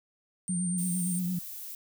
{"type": "tone", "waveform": "sine", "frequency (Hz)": 8870, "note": "C#9", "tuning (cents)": 0, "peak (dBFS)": -33, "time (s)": [0.48, 1.19], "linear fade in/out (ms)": 0}
{"type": "tone with vibrato", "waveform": "sine", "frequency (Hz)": 180, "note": "F#3", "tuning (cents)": -47, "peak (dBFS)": -28, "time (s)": [0.49, 1.39], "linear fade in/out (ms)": 5, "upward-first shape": "sine", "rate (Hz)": 8.8, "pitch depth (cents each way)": 53}
{"type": "noise", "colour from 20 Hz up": "violet", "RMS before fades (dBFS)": -41, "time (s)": [0.78, 1.75], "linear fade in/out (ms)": 2}
{"effects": []}